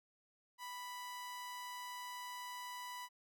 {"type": "tone with amplitude modulation", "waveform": "sawtooth", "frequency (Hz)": 988, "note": "B5", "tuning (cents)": 0, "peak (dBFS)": -40, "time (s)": [0.58, 3.09], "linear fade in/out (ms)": 50, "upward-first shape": "sine", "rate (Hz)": 204, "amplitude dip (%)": 25, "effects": []}